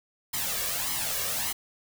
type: noise with flanger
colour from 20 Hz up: white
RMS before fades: -30 dBFS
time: 0.33-1.53 s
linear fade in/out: 10 ms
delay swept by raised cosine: 0.97 to 1.79 ms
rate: 1.7 Hz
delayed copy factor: +0.7
effects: none